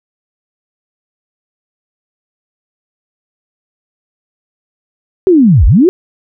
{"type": "linear two-way sweep", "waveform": "sine", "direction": "down then up", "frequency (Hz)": [390.8, 40.46, 390.8], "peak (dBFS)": -3, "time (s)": [5.27, 5.89], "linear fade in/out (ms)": 0, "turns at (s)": 5.66, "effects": []}